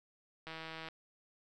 click train, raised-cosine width 0.3 ms, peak -29 dBFS, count 68, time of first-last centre 0.47-0.886 s, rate 161 Hz, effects none

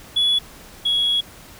sine tone pair in turn, 3400 / 3338 Hz, G#7 / G#7, +40 / +8 cents, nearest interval unison, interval 32 cents, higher first, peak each -13 / -15 dBFS, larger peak first, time 0.16-0.39 / 0.85-1.21 s, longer second, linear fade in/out 10 ms, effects tanh soft clip ceiling -13 dBFS + pink hiss -43 dBFS RMS until 1.59 s

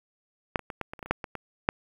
clicks, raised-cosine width 0.5 ms, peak -8 / -24 / -20 / -16 / -21 / -29 / -22 / -27 / -7 / -19 / -19 / -6 dBFS, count 12, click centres 0.558 / 0.593 / 0.702 / 0.813 / 0.935 / 0.992 / 1.028 / 1.06 / 1.11 / 1.242 / 1.353 / 1.689 s, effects 8-bit

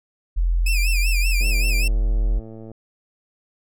sine tone, 42.88 Hz, F1, 31 cents flat, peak -16 dBFS, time 0.36-2.4 s, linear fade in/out 20 ms
sawtooth tone with vibrato, 2520 Hz, D#7, 21 cents sharp, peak -20 dBFS, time 0.66-1.88 s, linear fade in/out 5 ms, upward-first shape sine, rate 5.2 Hz, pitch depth 120 cents each way
click train, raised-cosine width 2 ms, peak -26 dBFS, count 146, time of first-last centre 1.41-2.716 s, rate 111 Hz
effects none

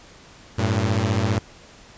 sawtooth beating tone pair, 97 / 112 Hz, G2 / A2, -18 / +31 cents, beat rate 15 Hz, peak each -18 dBFS, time 0.58-1.39 s, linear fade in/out 10 ms, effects pink hiss -47 dBFS RMS until 1.97 s + resampled to 16000 Hz

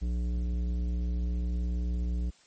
sine tone with tanh clipping, 59.8 Hz, A#1, 45 cents sharp, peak -29 dBFS, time 0.01-2.31 s, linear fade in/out 20 ms, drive 12 dB, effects white hiss -61 dBFS RMS until 2.46 s + MP3 32 kbps

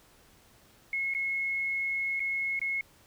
sine tone with dropouts, 2174 Hz, C#7, 34 cents flat, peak -28 dBFS, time 0.93-2.81 s, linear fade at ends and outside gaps 2 ms, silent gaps 1.139-1.148 / 2.196-2.202 / 2.593-2.615 s, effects pink hiss -60 dBFS RMS until 3.06 s

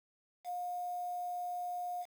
sine tone with quantisation, 713 Hz, F5, 36 cents sharp, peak -36 dBFS, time 0.44-2.06 s, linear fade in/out 50 ms, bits 9, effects none

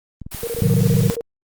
clicks, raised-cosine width 5 ms, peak -20 dBFS, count 9, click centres 0.217 / 0.265 / 0.347 / 0.435 / 0.548 / 0.588 / 0.641 / 0.689 / 0.74 s
white noise, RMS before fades -32 dBFS, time 0.31-1.16 s, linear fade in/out 10 ms
sine tone bursts, 466.2 Hz, A#4, in tune, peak -22 dBFS, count 12, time 0.43-1.209 s, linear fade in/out 0 ms, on 42 ms, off 25 ms
sine chord, A diminished seventh, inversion none, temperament equal, 110 / 130.81 / 155.56 / 185 Hz, A2 / C3 / Eb3 / Gb3, 0 / 0 / 0 / 0 cents, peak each -19 dBFS, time 0.62-1.1 s, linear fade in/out 0 ms
effects Opus 24 kbps

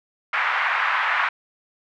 white band-pass noise, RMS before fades -22 dBFS, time 0.33-1.29 s, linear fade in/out 5 ms, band 930 to 2000 Hz, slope 24 dB/octave, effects none

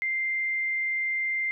sine tone, 2093 Hz, C7, in tune, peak -25 dBFS, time 0.02-1.51 s, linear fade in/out 0 ms, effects none

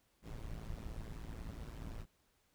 brown noise with amplitude modulation, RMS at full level -42 dBFS, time 0.22-2.06 s, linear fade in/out 50 ms, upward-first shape sine, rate 112 Hz, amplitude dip 80%, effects pink hiss -75 dBFS RMS until 2.54 s

